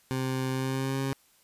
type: tone with pitch glide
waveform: 20% pulse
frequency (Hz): 130.81 to 135.19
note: C3 to C#3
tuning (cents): 0 to -43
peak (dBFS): -23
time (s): 0.11-1.13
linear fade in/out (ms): 0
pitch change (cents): +57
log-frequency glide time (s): 0.51-1.01
effects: white hiss -63 dBFS RMS until 1.43 s + resampled to 32000 Hz